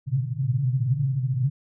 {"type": "band-pass noise", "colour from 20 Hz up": "white", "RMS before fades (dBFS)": -24, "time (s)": [0.06, 1.5], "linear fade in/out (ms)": 20, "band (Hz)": [120, 140], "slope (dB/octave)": 96, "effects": []}